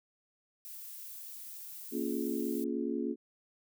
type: noise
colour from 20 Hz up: violet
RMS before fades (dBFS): -46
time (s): 0.65-2.64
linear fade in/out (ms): 0
type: chord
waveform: sine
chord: Bb minor seventh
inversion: none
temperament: just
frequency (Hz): 233.1 / 279.7 / 349.6 / 419.5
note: Bb3 / Db4 / F4 / Ab4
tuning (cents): 0 / +16 / +2 / +17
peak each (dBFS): -36 / -36 / -37 / -39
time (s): 1.91-3.16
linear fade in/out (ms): 50
effects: none